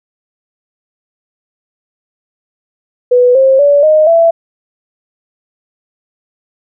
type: tone with pitch steps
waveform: sine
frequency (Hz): 493.9 / 532.4 / 573.9 / 618.7 / 666.9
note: B4 / C5 / D5 / D#5 / E5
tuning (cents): 0 / +30 / -40 / -10 / +20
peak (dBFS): -4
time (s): 3.11-4.31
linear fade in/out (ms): 10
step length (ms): 240
effects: none

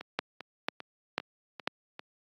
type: two click trains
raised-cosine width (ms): 0.3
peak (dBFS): -11 / -24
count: 4 / 6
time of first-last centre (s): 0.19-1.675 / 0.01-1.994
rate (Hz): 2.02 / 2.52
effects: high-pass 200 Hz 12 dB/octave + AAC 32 kbps

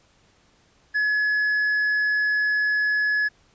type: tone with tanh clipping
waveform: sine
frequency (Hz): 1698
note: G#6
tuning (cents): +38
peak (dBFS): -20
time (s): 0.94-3.29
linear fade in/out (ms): 20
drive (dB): 3
effects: pink hiss -60 dBFS RMS until 3.54 s + resampled to 16000 Hz

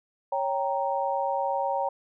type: chord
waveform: sine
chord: G diminished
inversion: second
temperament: equal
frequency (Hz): 554.4 / 784 / 932.3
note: Db5 / G5 / Bb5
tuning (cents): 0 / 0 / 0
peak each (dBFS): -29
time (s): 0.32-1.89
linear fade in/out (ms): 5
effects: none

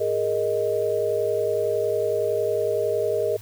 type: chord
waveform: sine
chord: Ab suspended second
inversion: none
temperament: equal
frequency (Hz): 415.3 / 466.2 / 622.3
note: Ab4 / Bb4 / Eb5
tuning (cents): 0 / 0 / 0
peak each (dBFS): -25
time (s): 0-3.37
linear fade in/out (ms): 10
effects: added 106 Hz sine -40 dBFS peak until 3.41 s + white hiss -48 dBFS RMS until 3.41 s

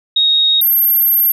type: tone pair in turn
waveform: sine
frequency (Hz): 3751 / 12617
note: A#7 / G9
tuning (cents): +10 / +10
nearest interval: octave + major sixth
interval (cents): 2100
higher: second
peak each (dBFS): -9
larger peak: neither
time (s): 0.16-0.61 / 0.61-1.32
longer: second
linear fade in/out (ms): 5
effects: none

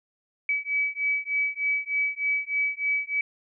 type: beating tone pair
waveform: sine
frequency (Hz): 2284 / 2287.3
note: D7 / D7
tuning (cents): -49 / -46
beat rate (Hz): 3.3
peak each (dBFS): -27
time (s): 0.49-3.21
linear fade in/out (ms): 2
effects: none

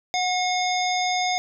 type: harmonic tone with a mistuned harmonic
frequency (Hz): 721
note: F#5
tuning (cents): -45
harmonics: 1 / 3 / 5 / 7 / 9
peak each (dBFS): -23 / -28 / -30 / -31 / -33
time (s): 0.14-1.38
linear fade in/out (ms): 0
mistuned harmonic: 1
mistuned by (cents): +25
effects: none

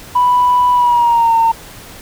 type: tone with pitch glide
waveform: sine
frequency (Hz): 987.8 to 911.1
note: B5 to A#5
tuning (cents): 0 to -40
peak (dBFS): -7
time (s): 0.15-1.52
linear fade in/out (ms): 10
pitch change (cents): -140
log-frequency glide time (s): 0.72-1.35
effects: tanh soft clip ceiling -4 dBFS + pink hiss -35 dBFS RMS until 2.01 s

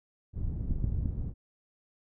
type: low-pass noise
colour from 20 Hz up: pink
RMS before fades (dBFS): -32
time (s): 0.33-1.34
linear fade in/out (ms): 50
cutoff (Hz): 130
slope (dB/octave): 12
type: clicks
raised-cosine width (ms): 5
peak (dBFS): -18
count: 3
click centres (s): 0.709 / 0.842 / 1.058
effects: none

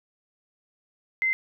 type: tone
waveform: sine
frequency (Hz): 2071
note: C7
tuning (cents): -18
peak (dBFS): -21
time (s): 1.22-1.33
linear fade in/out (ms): 0
effects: none

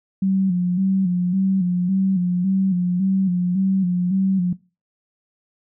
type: tone with vibrato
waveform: sine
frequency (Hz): 185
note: F#3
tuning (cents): 0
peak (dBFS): -16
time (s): 0.22-4.53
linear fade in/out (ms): 5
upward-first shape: square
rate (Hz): 1.8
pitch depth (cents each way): 62
effects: noise-tail reverb RT60 0.3 s tail -20 dB re dry

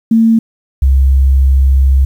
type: tone pair in turn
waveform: sine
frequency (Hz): 225.9 / 66.97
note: A3 / C2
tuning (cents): +46 / +41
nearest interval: octave + major sixth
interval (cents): 2105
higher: first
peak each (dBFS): -5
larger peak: neither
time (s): 0.11-0.39 / 0.82-2.05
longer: second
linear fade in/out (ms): 5
effects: 7-bit

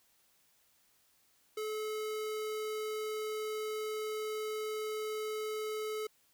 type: tone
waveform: square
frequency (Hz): 430.6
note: A4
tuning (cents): -37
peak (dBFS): -36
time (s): 1.57-6.07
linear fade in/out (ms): 5
effects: white hiss -70 dBFS RMS until 6.33 s

